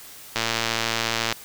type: click train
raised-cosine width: 0.2 ms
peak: -5 dBFS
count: 111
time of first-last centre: 0.36-1.325 s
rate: 114 Hz
effects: white hiss -43 dBFS RMS until 1.44 s